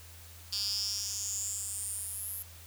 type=tone with high-pass filter sweep; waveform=10% pulse; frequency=203.7 Hz; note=G#3; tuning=33 cents flat; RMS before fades=-36 dBFS; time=0.52-2.43 s; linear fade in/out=10 ms; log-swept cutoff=4500 to 12000 Hz; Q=6.3; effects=added 84 Hz sine -51 dBFS peak until 2.66 s + white hiss -53 dBFS RMS until 2.66 s